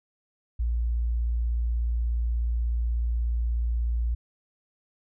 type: tone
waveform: sine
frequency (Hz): 58.27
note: A#1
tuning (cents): 0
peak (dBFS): -23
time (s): 0.59-4.15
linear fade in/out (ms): 10
effects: none